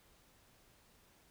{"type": "silence", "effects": ["pink hiss -67 dBFS RMS until 1.3 s"]}